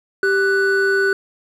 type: tone pair together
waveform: triangle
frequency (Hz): 391.7 / 1486.6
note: G4 / F#6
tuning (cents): -1 / +8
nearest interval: octave + major seventh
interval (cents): 2309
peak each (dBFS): -15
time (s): 0.23-1.13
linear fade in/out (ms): 2
effects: none